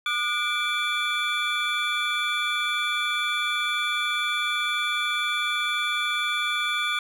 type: tone cluster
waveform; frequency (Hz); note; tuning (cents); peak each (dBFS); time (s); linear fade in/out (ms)
triangle; 1209 / 1453 / 2331 / 3451; D6 / F#6 / D7 / A7; +50 / -32 / -14 / -34; -28 / -28 / -27 / -27; 0.06-6.99; 2
effects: none